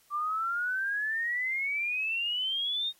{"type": "exponential sweep", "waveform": "sine", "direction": "up", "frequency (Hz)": [1166, 3729], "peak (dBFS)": -28, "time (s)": [0.1, 2.93], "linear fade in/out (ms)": 50, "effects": ["white hiss -64 dBFS RMS until 2.99 s", "AAC 48 kbps"]}